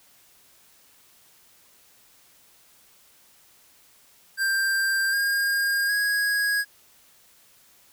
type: tone with pitch steps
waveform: square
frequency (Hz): 1581 / 1617 / 1653.9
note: G6 / G#6 / G#6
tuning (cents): +14 / -47 / -8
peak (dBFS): -22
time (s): 4.37-6.65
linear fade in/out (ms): 50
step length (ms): 760
effects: white hiss -57 dBFS RMS until 7.92 s